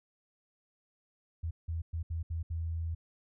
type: tone bursts at uneven times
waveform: sine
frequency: 82.41 Hz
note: E2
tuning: in tune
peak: -32 dBFS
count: 6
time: 1.43-1.51 / 1.68-1.82 / 1.93-2.03 / 2.1-2.23 / 2.3-2.43 / 2.5-2.95 s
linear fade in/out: 10 ms
effects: none